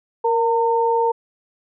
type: tone pair together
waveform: sine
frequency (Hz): 466.2 / 910.1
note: A#4 / A#5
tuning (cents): 0 / -42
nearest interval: octave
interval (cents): 1158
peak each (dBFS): -18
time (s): 0.24-1.12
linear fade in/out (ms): 10
effects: none